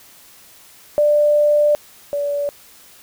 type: tone pair in turn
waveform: sine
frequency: 592 / 574.8 Hz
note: D5 / D5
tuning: +14 / -37 cents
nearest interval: minor second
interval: 51 cents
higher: first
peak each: -11 / -18 dBFS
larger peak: first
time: 0.98-1.75 / 2.13-2.49 s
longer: first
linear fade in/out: 0 ms
effects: white hiss -46 dBFS RMS until 3.02 s